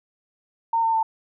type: tone with pitch steps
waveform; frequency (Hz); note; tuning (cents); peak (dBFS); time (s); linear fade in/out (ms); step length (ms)
sine; 915 / 903.4 / 892; A#5 / A5 / A5; -32 / +45 / +23; -18; 0.73-1.03; 5; 100
effects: none